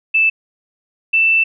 sine tone pair in turn, 2637 / 2660 Hz, E7 / E7, 0 / +15 cents, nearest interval unison, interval 15 cents, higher second, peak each -10 dBFS, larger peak neither, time 0.14-0.3 / 1.13-1.44 s, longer second, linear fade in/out 10 ms, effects none

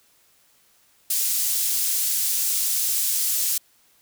pink high-pass noise, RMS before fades -23 dBFS, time 1.1-3.58 s, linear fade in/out 5 ms, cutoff 7300 Hz, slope 12 dB/octave, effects white hiss -60 dBFS RMS until 4.01 s

